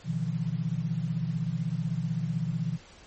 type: tone cluster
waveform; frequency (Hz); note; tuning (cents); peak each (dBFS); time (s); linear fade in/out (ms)
sine; 124.2 / 155.1 / 171; B2 / D#3 / F3; +10 / -5 / -36; -33 / -31 / -31; 0.04-2.79; 50
effects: pink hiss -52 dBFS RMS until 3.06 s + MP3 32 kbps